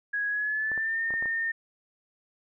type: tone with pitch glide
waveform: sine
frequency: 1661.2 to 1822 Hz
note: G#6 to A#6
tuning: 0 to -40 cents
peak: -26 dBFS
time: 0.13-1.52 s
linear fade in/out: 10 ms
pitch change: +160 cents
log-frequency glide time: 0.28-1.01 s
type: clicks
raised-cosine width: 1 ms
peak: -27 dBFS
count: 6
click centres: 0.717 / 0.777 / 1.106 / 1.139 / 1.225 / 1.257 s
effects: none